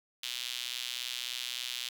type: tone with high-pass filter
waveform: sawtooth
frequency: 123.47 Hz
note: B2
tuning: in tune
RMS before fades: -38 dBFS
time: 0.23-1.89 s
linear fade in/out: 5 ms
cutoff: 3300 Hz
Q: 2.7
effects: none